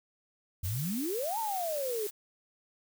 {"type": "noise", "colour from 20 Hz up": "blue", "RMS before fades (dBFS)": -40, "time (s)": [0.63, 2.11], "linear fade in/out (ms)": 20}
{"type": "exponential two-way sweep", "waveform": "sine", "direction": "up then down", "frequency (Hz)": [81.9, 932.3, 403.9], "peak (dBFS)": -31, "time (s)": [0.63, 2.07], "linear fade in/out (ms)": 5, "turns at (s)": 1.39}
{"effects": []}